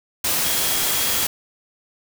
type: tone in noise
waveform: sine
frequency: 3287 Hz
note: G#7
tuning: 19 cents flat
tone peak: -31 dBFS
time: 0.44-1.26 s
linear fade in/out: 5 ms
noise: white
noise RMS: -21 dBFS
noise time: 0.24-1.27 s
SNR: -13 dB
effects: none